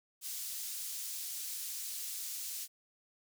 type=high-pass noise; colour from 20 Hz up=pink; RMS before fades=-41 dBFS; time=0.21-2.68 s; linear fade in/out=50 ms; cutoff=5900 Hz; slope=12 dB/octave; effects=none